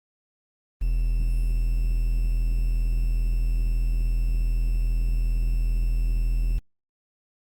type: tone with quantisation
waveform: triangle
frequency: 41.2 Hz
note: E1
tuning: in tune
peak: -18 dBFS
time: 0.81-6.59 s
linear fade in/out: 10 ms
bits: 8
effects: Opus 24 kbps